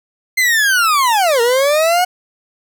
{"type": "linear two-way sweep", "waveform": "40% pulse", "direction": "down then up", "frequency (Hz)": [2093, 457.1, 737], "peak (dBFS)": -10, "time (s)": [0.37, 2.05], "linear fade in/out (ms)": 10, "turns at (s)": 1.41, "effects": []}